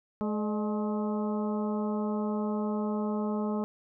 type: harmonic tone with a mistuned harmonic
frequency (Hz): 212.3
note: G#3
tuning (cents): +38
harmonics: 1 / 2 / 3 / 4 / 5 / 6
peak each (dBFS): -29 / -35 / -39 / -41 / -43 / -45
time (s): 0.21-3.64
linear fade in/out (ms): 0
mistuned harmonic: 3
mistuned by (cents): -65
effects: none